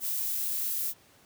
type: noise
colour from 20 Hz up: violet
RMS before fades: -31 dBFS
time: 0-0.94 s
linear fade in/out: 50 ms
effects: pink hiss -59 dBFS RMS until 1.25 s + high-pass 100 Hz 12 dB/octave